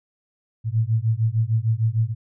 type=beating tone pair; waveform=sine; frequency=109 / 115.6 Hz; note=A2 / A#2; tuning=-16 / -14 cents; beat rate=6.6 Hz; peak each=-21 dBFS; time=0.64-2.15 s; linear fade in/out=50 ms; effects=none